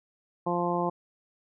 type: harmonic tone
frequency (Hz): 174.61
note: F3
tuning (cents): 0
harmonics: 1 / 2 / 3 / 4 / 5 / 6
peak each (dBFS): -32 / -31 / -33 / -33 / -32 / -33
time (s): 0.46-0.9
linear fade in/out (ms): 10
effects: none